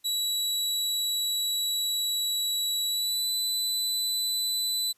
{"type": "tone with pitch glide", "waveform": "sawtooth", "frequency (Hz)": [3913, 3995], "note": ["B7", "B7"], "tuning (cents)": [-17, 19], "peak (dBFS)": -23, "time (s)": [0.04, 4.93], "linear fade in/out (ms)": 20, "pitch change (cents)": 36, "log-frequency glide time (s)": [2.87, 3.31], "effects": ["white hiss -68 dBFS RMS until 4.97 s", "resampled to 32000 Hz"]}